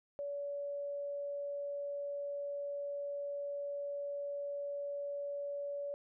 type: tone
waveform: sine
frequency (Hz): 570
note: C#5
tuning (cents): +48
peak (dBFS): -37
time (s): 0.19-5.94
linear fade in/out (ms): 0
effects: none